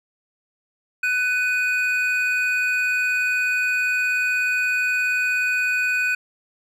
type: tone pair together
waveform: triangle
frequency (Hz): 1497.2 / 2489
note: F#6 / D#7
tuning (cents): +20 / 0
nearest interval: major sixth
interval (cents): 880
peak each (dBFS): -20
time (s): 1.03-6.15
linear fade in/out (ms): 5
effects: none